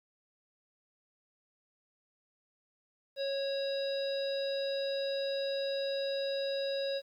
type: harmonic tone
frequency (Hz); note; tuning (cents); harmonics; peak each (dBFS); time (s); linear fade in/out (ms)
550; C#5; -14; 1 / 3 / 5 / 7 / 9; -32 / -47 / -49 / -41 / -45; 3.16-7.02; 50
effects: 11-bit